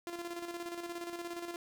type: tone with tremolo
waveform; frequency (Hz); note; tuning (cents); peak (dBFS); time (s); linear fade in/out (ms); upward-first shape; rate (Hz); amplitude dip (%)
sawtooth; 344.3; F4; -25; -34; 0.07-1.56; 0; square; 17; 50
effects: none